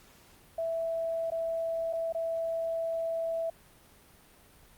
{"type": "tone with dropouts", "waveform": "sine", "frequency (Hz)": 659.3, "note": "E5", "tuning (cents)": 0, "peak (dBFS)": -29, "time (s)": [0.58, 3.5], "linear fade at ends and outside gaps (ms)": 5, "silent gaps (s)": [[1.303, 1.318], [1.928, 1.932], [2.125, 2.147]], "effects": ["pink hiss -58 dBFS RMS until 4.77 s", "Opus 48 kbps"]}